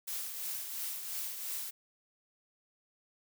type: noise with tremolo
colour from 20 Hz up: blue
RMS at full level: -37 dBFS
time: 0.07-1.71 s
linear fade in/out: 10 ms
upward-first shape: triangle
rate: 2.9 Hz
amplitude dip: 50%
effects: none